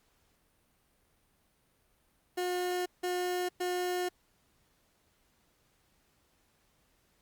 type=tone bursts at uneven times; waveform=30% pulse; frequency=359.7 Hz; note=F#4; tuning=49 cents flat; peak=-28 dBFS; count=3; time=2.37-2.86 / 3.03-3.49 / 3.6-4.09 s; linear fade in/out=10 ms; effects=pink hiss -71 dBFS RMS until 7.21 s + Opus 48 kbps